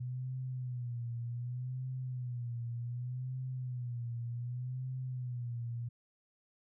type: tone with vibrato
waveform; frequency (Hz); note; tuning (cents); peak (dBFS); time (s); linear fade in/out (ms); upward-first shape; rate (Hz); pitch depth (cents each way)
sine; 123.47; B2; 0; -36; 0-5.89; 10; sine; 0.66; 79
effects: none